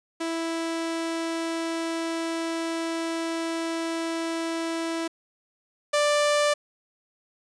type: tone pair in turn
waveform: sawtooth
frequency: 329.6 / 589 Hz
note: E4 / D5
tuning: 0 / +5 cents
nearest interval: minor seventh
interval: 1005 cents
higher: second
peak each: -23 / -16 dBFS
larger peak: second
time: 0.2-5.08 / 5.93-6.54 s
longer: first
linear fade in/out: 10 ms
effects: resampled to 22050 Hz + 8-bit